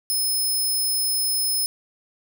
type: tone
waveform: 5% pulse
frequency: 5190 Hz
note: E8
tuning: 28 cents flat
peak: -15 dBFS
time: 0.1-1.66 s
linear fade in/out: 0 ms
effects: none